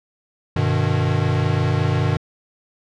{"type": "chord", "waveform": "square", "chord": "G augmented", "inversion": "none", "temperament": "equal with one note detuned", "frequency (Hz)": [98, 123.47, 152.1], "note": ["G2", "B2", "D#3"], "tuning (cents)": [0, 0, -39], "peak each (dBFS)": -22, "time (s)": [0.56, 2.17], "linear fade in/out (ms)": 5, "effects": ["low-pass 4000 Hz 12 dB/octave"]}